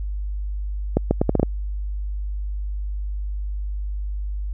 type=accelerating click train; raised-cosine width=2 ms; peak=-3 dBFS; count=7; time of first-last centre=0.97-1.43 s; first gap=140 ms; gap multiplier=0.75; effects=added 50 Hz sine -24 dBFS peak until 4.53 s